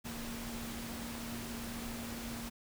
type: tone in noise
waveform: sine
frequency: 233 Hz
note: A#3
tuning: 1 cent flat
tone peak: -43 dBFS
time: 0.04-2.5 s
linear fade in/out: 20 ms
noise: pink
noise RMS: -44 dBFS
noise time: 0.04-2.5 s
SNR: -2 dB
effects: none